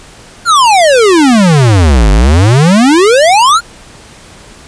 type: exponential two-way sweep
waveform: square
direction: down then up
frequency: 1457 to 47.63 to 1457 Hz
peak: -4 dBFS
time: 0.45-3.61 s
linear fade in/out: 50 ms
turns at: 2.11 s
effects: pink hiss -35 dBFS RMS until 4.67 s + resampled to 22050 Hz